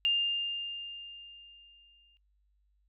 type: tone with exponential decay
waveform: sine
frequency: 2805 Hz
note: F7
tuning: 7 cents sharp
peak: -23 dBFS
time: 0.05-2.17 s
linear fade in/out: 0 ms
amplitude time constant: 460 ms
effects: noise-tail reverb RT60 0.1 s tail -21 dB re dry + added 50 Hz sine -68 dBFS peak until 2.88 s